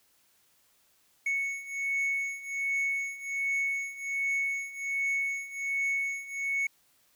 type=beating tone pair; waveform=triangle; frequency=2212 / 2213.3 Hz; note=C#7 / C#7; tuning=-4 / -3 cents; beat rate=1.3 Hz; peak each=-32 / -29 dBFS; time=1.26-6.67 s; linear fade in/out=5 ms; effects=white hiss -67 dBFS RMS until 7.15 s